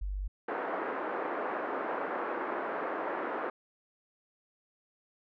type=tone; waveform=sine; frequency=48.62 Hz; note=G1; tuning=13 cents flat; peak=-32 dBFS; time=0.01-0.28 s; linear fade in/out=10 ms
type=band-pass noise; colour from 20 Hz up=pink; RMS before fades=-35 dBFS; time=0.48-3.5 s; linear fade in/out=5 ms; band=330 to 1600 Hz; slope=24 dB/octave
effects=none